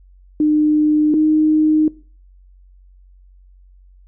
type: tone pair in turn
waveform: sine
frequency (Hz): 303.3 / 309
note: D#4 / D#4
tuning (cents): -44 / -12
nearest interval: unison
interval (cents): 32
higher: second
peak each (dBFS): -11 / -11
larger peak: neither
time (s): 0.4-1.14 / 1.14-1.88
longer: neither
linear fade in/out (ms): 2
effects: noise-tail reverb RT60 0.4 s tail -21 dB re dry + added 46 Hz sine -44 dBFS peak until 4.07 s